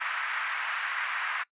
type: band-pass noise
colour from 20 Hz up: white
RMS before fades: -32 dBFS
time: 0-1.44 s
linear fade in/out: 20 ms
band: 1100 to 2100 Hz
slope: 24 dB/octave
effects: noise-tail reverb RT60 0.1 s tail -21 dB re dry + resampled to 8000 Hz